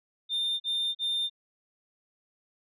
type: tone bursts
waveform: sine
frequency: 3610 Hz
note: A7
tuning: 44 cents sharp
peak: -24 dBFS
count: 3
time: 0.29-1.298 s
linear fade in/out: 50 ms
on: 310 ms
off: 39 ms
effects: tanh soft clip ceiling -25 dBFS